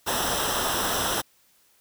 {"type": "noise with comb filter", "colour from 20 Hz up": "pink", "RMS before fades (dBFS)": -26, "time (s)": [0.06, 1.22], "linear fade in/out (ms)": 20, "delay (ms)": 0.44, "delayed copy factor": -0.75, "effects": ["white hiss -62 dBFS RMS until 1.8 s"]}